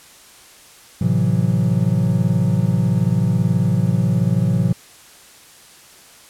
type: chord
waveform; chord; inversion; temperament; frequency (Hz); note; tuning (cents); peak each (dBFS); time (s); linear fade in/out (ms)
triangle; F# half-diminished seventh; first; equal with one note detuned; 110 / 130.81 / 164.81 / 183.19; A2 / C3 / E3 / F#3; 0 / 0 / 0 / -17; -18; 1.01-4.73; 5
effects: white hiss -45 dBFS RMS until 6.29 s + low-pass 11000 Hz 12 dB/octave